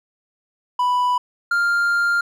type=tone pair in turn; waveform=triangle; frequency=989 / 1398.7 Hz; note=B5 / F6; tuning=+2 / +2 cents; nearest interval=tritone; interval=600 cents; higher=second; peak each=-14 dBFS; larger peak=neither; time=0.79-1.18 / 1.51-2.21 s; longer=second; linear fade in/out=5 ms; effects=none